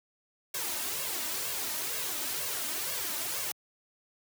white noise with flanger, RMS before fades -34 dBFS, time 0.54-3.52 s, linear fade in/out 5 ms, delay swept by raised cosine 1.8 to 3.3 ms, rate 2.1 Hz, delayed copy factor +0.7, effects high-pass 100 Hz 12 dB/octave

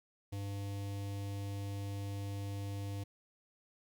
square tone with notch filter, 100 Hz, G2, 35 cents sharp, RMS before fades -40 dBFS, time 0.32-3.04 s, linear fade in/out 10 ms, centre 1400 Hz, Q 1.1, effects 12-bit

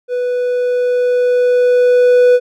triangle tone with level ramp, 493.9 Hz, B4, in tune, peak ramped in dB -13 to -3 dBFS, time 0.08-2.4 s, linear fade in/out 50 ms, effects none

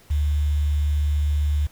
sine tone with quantisation, 73.7 Hz, D2, 7 cents sharp, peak -18 dBFS, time 0.1-1.67 s, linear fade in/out 10 ms, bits 7, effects pink hiss -53 dBFS RMS until 1.71 s

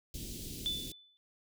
pink band-stop noise, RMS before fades -43 dBFS, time 0.14-0.92 s, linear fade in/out 2 ms, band 380 to 3300 Hz, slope 24 dB/octave
sine tone with exponential decay, 3498 Hz, A7, 11 cents flat, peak -29 dBFS, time 0.66-1.17 s, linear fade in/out 0 ms, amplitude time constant 110 ms
effects none

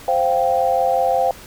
sine chord, C suspended fourth, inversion none, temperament equal, 523.3 / 698.5 / 784 Hz, C5 / F5 / G5, 0 / 0 / 0 cents, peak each -19 dBFS, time 0.08-1.31 s, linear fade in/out 2 ms, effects pink hiss -40 dBFS RMS until 1.46 s

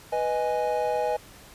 triangle chord, G# minor, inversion first, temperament equal, 493.9 / 622.3 / 830.6 Hz, B4 / D#5 / G#5, 0 / 0 / 0 cents, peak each -26 dBFS, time 0.12-1.17 s, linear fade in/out 10 ms, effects pink hiss -49 dBFS RMS until 1.54 s + resampled to 32000 Hz

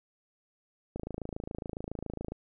click train, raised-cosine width 2 ms, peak -23 dBFS, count 38, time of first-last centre 0.96-2.32 s, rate 27.2 Hz, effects none

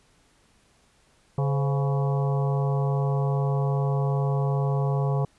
harmonic tone with a mistuned harmonic, 140 Hz, C#3, 18 cents sharp, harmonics 1 / 3 / 4 / 5 / 6 / 7 / 8, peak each -22 / -32 / -34 / -36 / -38 / -39 / -40 dBFS, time 1.38-5.25 s, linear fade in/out 2 ms, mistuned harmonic 4, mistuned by -120 cents, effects pink hiss -62 dBFS RMS until 5.38 s + resampled to 24000 Hz

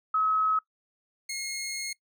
sine / 15% pulse tone pair in turn, 1282 / 2156 Hz, E6 / C#7, -49 / -49 cents, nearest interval major sixth, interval 900 cents, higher second, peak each -22 / -26 dBFS, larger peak first, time 0.14-0.59 / 1.29-1.93 s, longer second, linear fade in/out 5 ms, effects noise-tail reverb RT60 0.1 s tail -21 dB re dry

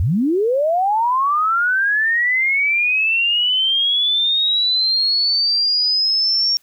sine linear sweep, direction up, 69.3 to 5550 Hz, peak -14 dBFS, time 0-6.57 s, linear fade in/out 0 ms, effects white hiss -58 dBFS RMS until 6.62 s

